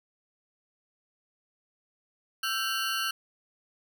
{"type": "ring-modulated tone", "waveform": "20% pulse", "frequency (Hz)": 1449, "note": "F#6", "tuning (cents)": -37, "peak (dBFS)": -20, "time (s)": [2.43, 3.11], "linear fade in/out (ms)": 5, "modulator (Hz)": 113, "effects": []}